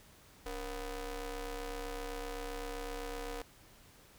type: ring-modulated tone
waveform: sawtooth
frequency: 252.9 Hz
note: B3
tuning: 41 cents sharp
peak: -32 dBFS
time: 0.46-3.42 s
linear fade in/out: 2 ms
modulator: 219 Hz
effects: pink hiss -60 dBFS RMS until 4.18 s